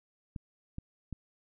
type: clicks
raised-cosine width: 5 ms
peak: -26 dBFS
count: 3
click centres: 0.362 / 0.784 / 1.127 s
effects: none